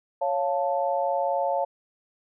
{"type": "chord", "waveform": "sine", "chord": "Db augmented", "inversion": "none", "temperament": "equal", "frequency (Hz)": [554.4, 698.5, 880], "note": ["Db5", "F5", "A5"], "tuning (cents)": [0, 0, 0], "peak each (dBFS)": [-26, -27, -28], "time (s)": [0.21, 1.65], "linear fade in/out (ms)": 10, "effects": []}